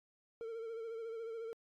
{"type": "tone with vibrato", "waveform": "triangle", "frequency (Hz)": 454.4, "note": "A#4", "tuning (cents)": -44, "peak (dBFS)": -39, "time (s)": [0.41, 1.53], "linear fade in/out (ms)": 0, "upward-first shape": "sine", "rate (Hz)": 14, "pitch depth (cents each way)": 43, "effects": ["AAC 64 kbps"]}